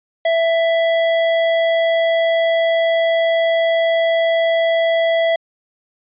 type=tone; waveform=square; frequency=662 Hz; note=E5; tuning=7 cents sharp; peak=-14 dBFS; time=0.25-5.36 s; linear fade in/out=5 ms; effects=resampled to 8000 Hz